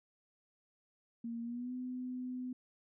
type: tone with pitch glide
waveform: sine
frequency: 232.6 to 252.2 Hz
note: A#3 to B3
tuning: -4 to +36 cents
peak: -38 dBFS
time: 1.24-2.53 s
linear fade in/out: 5 ms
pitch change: +140 cents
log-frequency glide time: 1.42-1.73 s
effects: none